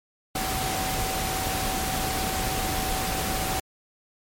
sine tone in noise, 758 Hz, F#5, 42 cents sharp, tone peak -31 dBFS, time 0.35-3.6 s, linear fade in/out 5 ms, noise pink, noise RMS -28 dBFS, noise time 0.35-3.6 s, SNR -6 dB, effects MP3 64 kbps

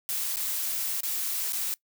blue noise with dropouts, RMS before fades -30 dBFS, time 0.09-1.74 s, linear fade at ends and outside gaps 0 ms, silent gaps 0.359-0.369 / 1.006-1.033 / 1.523-1.531 s, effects noise-tail reverb RT60 0.1 s tail -22 dB re dry

